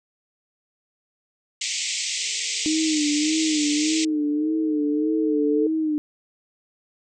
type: band-pass noise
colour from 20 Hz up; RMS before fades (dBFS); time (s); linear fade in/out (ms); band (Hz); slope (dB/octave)
white; -27; 1.61-4.05; 5; 2000 to 8000; 96
type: tone with exponential growth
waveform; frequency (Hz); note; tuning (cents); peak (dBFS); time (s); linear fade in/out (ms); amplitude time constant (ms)
sine; 440; A4; 0; -19; 2.17-5.67; 5; 760
type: tone with vibrato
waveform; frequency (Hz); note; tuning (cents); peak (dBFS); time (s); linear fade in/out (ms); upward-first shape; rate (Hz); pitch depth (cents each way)
sine; 306; D#4; -29; -20; 2.66-5.98; 0; sine; 1.7; 67
effects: none